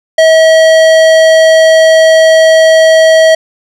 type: tone with tanh clipping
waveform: sine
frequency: 642 Hz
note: E5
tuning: 46 cents flat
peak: -4 dBFS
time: 0.18-3.35 s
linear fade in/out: 5 ms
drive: 18 dB
effects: none